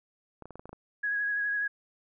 clicks, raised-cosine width 1 ms, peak -30 dBFS, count 8, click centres 0.423 / 0.456 / 0.507 / 0.556 / 0.595 / 0.656 / 0.693 / 0.73 s
sine tone with vibrato, 1661.2 Hz, G#6, in tune, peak -27 dBFS, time 1.03-1.68 s, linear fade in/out 10 ms, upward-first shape triangle, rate 12 Hz, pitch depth 27 cents each way
effects none

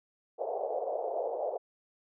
white band-pass noise, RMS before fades -34 dBFS, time 0.38-1.58 s, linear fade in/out 20 ms, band 450 to 710 Hz, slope 48 dB/octave, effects none

